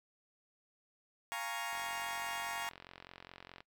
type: chord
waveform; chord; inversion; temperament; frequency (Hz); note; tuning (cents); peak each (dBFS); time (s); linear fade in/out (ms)
20% pulse; Bb minor seventh; second; equal; 698.5 / 830.6 / 932.3 / 1108.7; F5 / Ab5 / Bb5 / Db6; 0 / 0 / 0 / 0; -40 / -40 / -37 / -39; 1.32-2.69; 0
type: click train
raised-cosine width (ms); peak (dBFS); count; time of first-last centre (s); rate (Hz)
0.3; -33; 85; 1.73-3.605; 44.8
effects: noise-tail reverb RT60 0.1 s tail -21 dB re dry